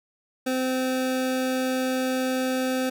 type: tone pair together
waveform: square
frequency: 258.2 / 516.4 Hz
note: C4 / C5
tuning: -23 / -23 cents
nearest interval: octave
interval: 1200 cents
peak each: -26 / -28 dBFS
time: 0.46-2.9 s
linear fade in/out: 10 ms
effects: none